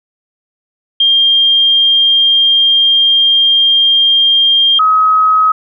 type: tone pair in turn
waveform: sine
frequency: 3204 / 1271.5 Hz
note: G7 / D#6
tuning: +37 / +37 cents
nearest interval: octave + major third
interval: 1600 cents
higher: first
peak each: -6 dBFS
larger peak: neither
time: 1-4.79 / 4.79-5.52 s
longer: first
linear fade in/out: 5 ms
effects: none